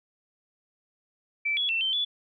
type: tone with pitch steps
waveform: sine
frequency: 2324 / 3371 / 2687 / 3108 / 3439 Hz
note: D7 / G#7 / E7 / G7 / A7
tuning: -19 / +25 / +33 / -16 / -40 cents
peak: -24 dBFS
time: 1.45-2.05 s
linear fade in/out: 10 ms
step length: 120 ms
effects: none